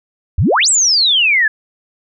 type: exponential two-way sweep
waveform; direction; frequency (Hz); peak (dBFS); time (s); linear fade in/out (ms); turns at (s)
sine; up then down; 65.1 to 8150 to 1672; -9; 0.38-1.48; 5; 0.69
effects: none